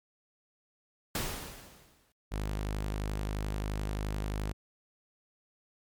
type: noise with exponential decay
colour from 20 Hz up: pink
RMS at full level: -31 dBFS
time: 1.15-2.12 s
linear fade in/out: 2 ms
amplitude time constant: 210 ms
type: tone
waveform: sawtooth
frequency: 51.5 Hz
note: G#1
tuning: 14 cents flat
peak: -28 dBFS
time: 2.31-4.53 s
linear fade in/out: 20 ms
effects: MP3 96 kbps